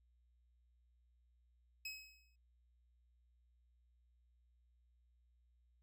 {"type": "tone with exponential decay", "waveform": "25% pulse", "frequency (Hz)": 2557, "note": "D#7", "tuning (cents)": 47, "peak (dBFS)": -38, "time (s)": [1.85, 2.36], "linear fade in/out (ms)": 5, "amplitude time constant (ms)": 110, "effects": ["added 60 Hz sine -70 dBFS peak until 5.82 s"]}